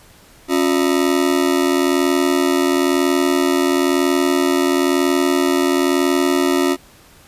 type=ring-modulated tone; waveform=40% pulse; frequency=317 Hz; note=D#4; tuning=32 cents sharp; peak=-10 dBFS; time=0.48-6.77 s; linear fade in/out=50 ms; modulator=40.5 Hz; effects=pink hiss -47 dBFS RMS until 7.27 s + resampled to 32000 Hz